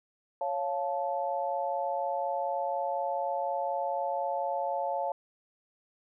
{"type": "chord", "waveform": "sine", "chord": "Db augmented", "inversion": "none", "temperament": "equal with one note detuned", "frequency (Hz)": [554.4, 698.5, 872.9], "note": ["Db5", "F5", "A5"], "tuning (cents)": [0, 0, -14], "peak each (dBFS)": -33, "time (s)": [0.41, 5.12], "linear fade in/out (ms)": 2, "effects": []}